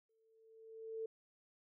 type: tone with exponential growth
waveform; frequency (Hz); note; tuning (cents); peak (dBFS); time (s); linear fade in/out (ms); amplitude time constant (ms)
sine; 446; A4; +23; -38; 0.09-1.06; 5; 210
effects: none